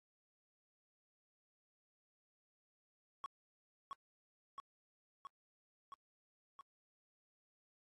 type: tone with echo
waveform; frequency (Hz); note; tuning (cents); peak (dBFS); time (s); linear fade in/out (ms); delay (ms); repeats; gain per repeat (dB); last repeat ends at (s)
triangle; 1108.7; C#6; 0; -39; 3.24-3.26; 0; 670; 5; -2; 6.61
effects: AAC 32 kbps